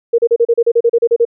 sine tone bursts, 467.7 Hz, A#4, 6 cents sharp, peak -7 dBFS, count 13, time 0.13-1.252 s, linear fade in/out 10 ms, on 54 ms, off 35 ms, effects none

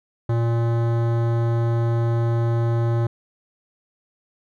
sine tone with hard clipping, 116.54 Hz, A#2, in tune, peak -20 dBFS, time 0.29-3.07 s, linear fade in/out 5 ms, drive 17 dB, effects none

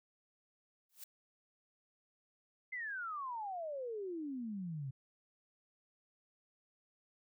blue noise with exponential growth, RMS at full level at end -45 dBFS, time 0.89-1.04 s, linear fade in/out 5 ms, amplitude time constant 32 ms
sine exponential sweep, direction down, 2093 to 128.2 Hz, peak -39 dBFS, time 2.72-4.91 s, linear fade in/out 10 ms
effects none

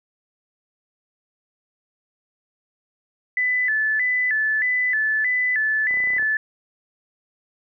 sine tone with vibrato, 1864.7 Hz, A#6, in tune, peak -18 dBFS, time 3.37-6.37 s, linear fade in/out 2 ms, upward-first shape square, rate 1.6 Hz, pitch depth 120 cents each way
clicks, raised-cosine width 1 ms, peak -27 dBFS, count 11, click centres 5.91 / 5.941 / 5.972 / 6.003 / 6.039 / 6.073 / 6.104 / 6.135 / 6.166 / 6.196 / 6.226 s
effects none

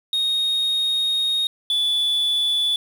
sine tone pair in turn, 3729 / 3457 Hz, A#7 / A7, 0 / -31 cents, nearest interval minor second, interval 131 cents, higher first, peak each -16 / -15 dBFS, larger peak second, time 0.13-1.47 / 1.7-2.76 s, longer first, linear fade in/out 2 ms, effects tanh soft clip ceiling -17 dBFS + 7-bit

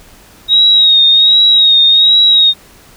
sine tone with vibrato, 3775 Hz, A#7, 21 cents sharp, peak -4 dBFS, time 0.48-2.54 s, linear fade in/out 50 ms, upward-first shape sine, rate 1.3 Hz, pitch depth 47 cents each way, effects pink hiss -41 dBFS RMS until 2.96 s

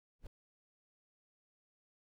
brown noise with exponential growth, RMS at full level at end -39 dBFS, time 0.19-0.27 s, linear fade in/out 5 ms, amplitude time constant 16 ms, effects none

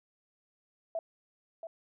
sine tone with echo, 659.3 Hz, E5, in tune, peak -31 dBFS, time 0.95-0.99 s, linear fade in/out 2 ms, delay 680 ms, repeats 1, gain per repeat -8 dB, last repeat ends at 1.67 s, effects none

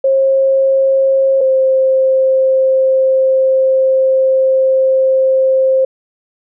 sine tone pair in turn, 537 / 527.2 Hz, C5 / C5, +45 / +13 cents, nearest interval unison, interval 32 cents, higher first, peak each -8 dBFS, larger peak neither, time 0.04-1.41 / 1.41-5.85 s, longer second, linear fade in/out 5 ms, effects none

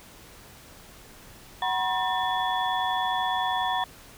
sine tone cluster, 747 / 961 / 1071 / 1796 / 3419 Hz, F#5 / B5 / C6 / A6 / G#7, +16 / -48 / +40 / +35 / +50 cents, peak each -28 / -28 / -34 / -33 / -33 dBFS, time 1.62-3.84 s, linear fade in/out 2 ms, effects pink hiss -49 dBFS RMS until 4.17 s

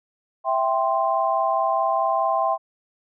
sine chord, C major, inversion first, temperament equal, 659.3 / 784 / 1046.5 Hz, E5 / G5 / C6, 0 / 0 / 0 cents, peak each -23 dBFS, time 0.44-2.58 s, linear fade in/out 50 ms, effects none

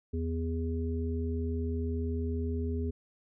harmonic tone, 82.1 Hz, E2, 6 cents flat, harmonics 1 / 3 / 5, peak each -31 / -36 / -38 dBFS, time 0.13-2.91 s, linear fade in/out 10 ms, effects none

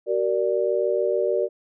sine chord, Gb augmented, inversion none, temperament equal with one note detuned, 379.5 / 466.2 / 587.3 Hz, Gb4 / Bb4 / D5, +44 / 0 / 0 cents, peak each -24 dBFS, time 0.06-1.49 s, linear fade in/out 50 ms, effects none

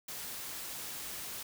white noise, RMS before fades -42 dBFS, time 0.08-1.43 s, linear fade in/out 5 ms, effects none

